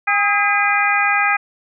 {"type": "harmonic tone with a mistuned harmonic", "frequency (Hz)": 404.9, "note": "G#4", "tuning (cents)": -44, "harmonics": [2, 3, 4, 5, 6], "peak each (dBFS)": [-20, -20, -20, -20, -20], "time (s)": [0.07, 1.37], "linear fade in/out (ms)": 10, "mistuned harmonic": 3, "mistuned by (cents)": 65, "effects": []}